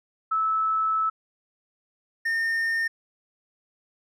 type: tone pair in turn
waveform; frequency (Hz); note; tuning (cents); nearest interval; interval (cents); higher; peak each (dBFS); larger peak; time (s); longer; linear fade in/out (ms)
sine / triangle; 1306 / 1822.5; E6 / A#6; -17 / -40; tritone; 577; second; -21; neither; 0.31-1.1 / 2.25-2.88; first; 10
effects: none